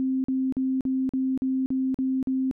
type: tone bursts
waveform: sine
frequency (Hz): 262.3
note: C4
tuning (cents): +4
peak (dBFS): -22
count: 9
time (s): 0-2.512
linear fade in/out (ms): 0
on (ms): 240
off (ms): 44
effects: none